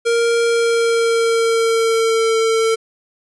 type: tone with pitch glide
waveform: square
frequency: 466.2 to 449 Hz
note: A#4 to A4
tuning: 0 to +35 cents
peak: -14 dBFS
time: 0.05-2.76 s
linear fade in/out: 20 ms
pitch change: -65 cents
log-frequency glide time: 0.45-2.36 s
effects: resampled to 24000 Hz